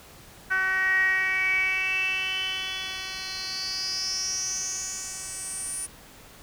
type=tone with band-pass filter sweep; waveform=10% pulse; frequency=377.8 Hz; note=F#4; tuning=36 cents sharp; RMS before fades=-28 dBFS; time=0.5-5.87 s; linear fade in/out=20 ms; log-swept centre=1600 to 9500 Hz; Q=9.2; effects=pink hiss -49 dBFS RMS until 6.42 s